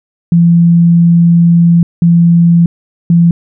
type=tone bursts at uneven times; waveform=sine; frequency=170 Hz; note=F3; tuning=46 cents flat; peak=-3 dBFS; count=3; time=0.32-1.83 / 2.02-2.66 / 3.1-3.31 s; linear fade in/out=2 ms; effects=none